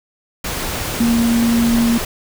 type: tone in noise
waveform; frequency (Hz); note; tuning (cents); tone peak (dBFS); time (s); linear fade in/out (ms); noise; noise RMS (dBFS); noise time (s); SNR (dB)
sine; 233.1; A#3; 0; -12; 1-1.98; 5; pink; -23; 0.44-2.05; +8
effects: none